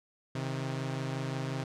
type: tone pair together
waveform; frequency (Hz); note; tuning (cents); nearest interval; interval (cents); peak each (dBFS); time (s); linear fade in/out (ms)
sawtooth; 132.4 / 158; C3 / D#3; +21 / +27; minor third; 306; -30 / -34; 0.35-1.64; 5
effects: low-pass 7000 Hz 12 dB/octave

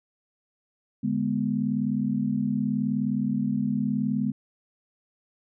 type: chord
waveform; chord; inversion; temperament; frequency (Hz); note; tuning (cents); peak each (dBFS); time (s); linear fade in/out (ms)
sine; G# diminished; second; equal; 146.83 / 207.7 / 246.9; D3 / G#3 / B3; 0 / 0 / 0; -31 / -26 / -27; 1.03-4.32; 10
effects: none

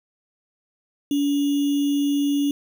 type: tone with sample-and-hold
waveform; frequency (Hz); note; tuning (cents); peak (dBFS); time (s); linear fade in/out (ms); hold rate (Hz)
sine; 285.1; C#4; +49; -18; 1.11-2.51; 2; 3150
effects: none

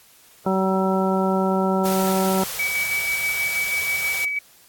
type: harmonic tone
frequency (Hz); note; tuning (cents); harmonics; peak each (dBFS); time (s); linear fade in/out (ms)
190; F#3; +46; 1 / 2 / 3 / 4 / 5 / 7; -21 / -24 / -26 / -27 / -28 / -29; 0.46-2.44; 5
type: band-stop noise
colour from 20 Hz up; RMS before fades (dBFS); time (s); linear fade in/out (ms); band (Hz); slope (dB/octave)
white; -30; 1.85-4.25; 5; 190 to 410; 48
type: tone with tremolo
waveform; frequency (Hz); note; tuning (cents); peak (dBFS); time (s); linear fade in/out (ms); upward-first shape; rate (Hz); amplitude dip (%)
sine; 2280; C#7; +48; -20; 2.59-4.39; 5; square; 6.2; 30
effects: white hiss -52 dBFS RMS until 4.68 s + AAC 64 kbps

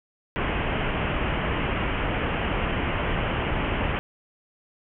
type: low-pass noise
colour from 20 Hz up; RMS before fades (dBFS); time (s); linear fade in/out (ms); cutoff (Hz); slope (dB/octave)
pink; -26; 0.36-3.99; 0; 3100; 96
effects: none

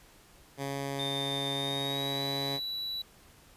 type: tone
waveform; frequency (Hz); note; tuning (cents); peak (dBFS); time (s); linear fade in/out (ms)
10% pulse; 138.59; C#3; 0; -25; 0.57-2.6; 50
type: tone with pitch glide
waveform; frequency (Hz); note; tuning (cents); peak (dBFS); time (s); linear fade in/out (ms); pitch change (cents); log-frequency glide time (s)
triangle; 3610 to 3937; A7 to B7; +44 to -6; -32; 0.99-3.02; 5; +150; 1.53-2.22
effects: pink hiss -58 dBFS RMS until 3.56 s + resampled to 32000 Hz

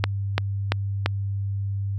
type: click train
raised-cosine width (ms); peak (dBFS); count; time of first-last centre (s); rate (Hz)
0.3; -4; 4; 0.04-1.06; 2.94
effects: added 99 Hz sine -24 dBFS peak until 1.98 s

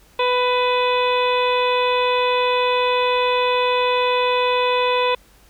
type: harmonic tone with a mistuned harmonic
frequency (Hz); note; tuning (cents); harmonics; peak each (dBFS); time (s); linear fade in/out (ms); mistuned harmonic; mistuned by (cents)
496.6; B4; +9; 1 / 2 / 3 / 4 / 5 / 6 / 7 / 8; -19 / -20 / -33 / -32 / -25 / -37 / -27 / -38; 0.19-5.15; 5; 5; +22
effects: added 50 Hz sine -53 dBFS peak until 5.49 s + pink hiss -53 dBFS RMS until 5.49 s

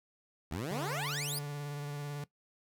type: exponential sweep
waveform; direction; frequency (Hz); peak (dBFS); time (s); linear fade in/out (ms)
15% pulse; up; 70.3 to 5180; -29; 0.51-1.39; 5
type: tone with vibrato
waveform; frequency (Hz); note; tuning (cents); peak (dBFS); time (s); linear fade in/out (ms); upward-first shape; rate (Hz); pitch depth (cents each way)
45% pulse; 145; D3; -22; -37; 0.71-2.24; 2; sine; 18; 20
effects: noise-tail reverb RT60 0.1 s tail -18 dB re dry

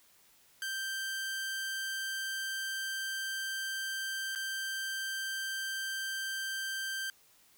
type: tone with dropouts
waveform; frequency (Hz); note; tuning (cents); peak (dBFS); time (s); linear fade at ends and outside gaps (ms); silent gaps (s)
sawtooth; 1568; G6; 0; -31; 0.62-7.1; 1; 4.351-4.358
effects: white hiss -64 dBFS RMS until 7.57 s

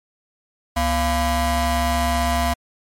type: ring-modulated tone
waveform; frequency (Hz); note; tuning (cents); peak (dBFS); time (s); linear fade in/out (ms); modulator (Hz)
30% pulse; 311.1; D#4; 0; -12; 0.76-2.54; 10; 380
effects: MP3 64 kbps

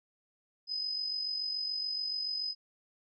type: tone with amplitude modulation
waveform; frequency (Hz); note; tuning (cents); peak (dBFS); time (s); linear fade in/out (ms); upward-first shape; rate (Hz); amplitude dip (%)
sine; 5030; D#8; +18; -30; 0.67-2.55; 50; sine; 47; 50
effects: none

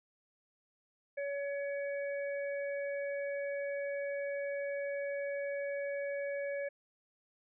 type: harmonic tone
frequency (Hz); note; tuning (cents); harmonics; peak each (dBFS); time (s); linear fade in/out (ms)
564; C#5; +30; 1 / 3 / 4; -35 / -45 / -47; 1.17-6.69; 10
effects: none

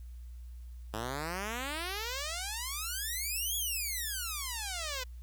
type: exponential two-way sweep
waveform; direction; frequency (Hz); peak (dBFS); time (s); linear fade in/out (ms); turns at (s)
5% pulse; up then down; 104.4 to 3400 to 492.7; -24; 0.93-5.04; 10; 3.56
effects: added 60 Hz sine -43 dBFS peak until 5.22 s + white hiss -69 dBFS RMS until 5.22 s

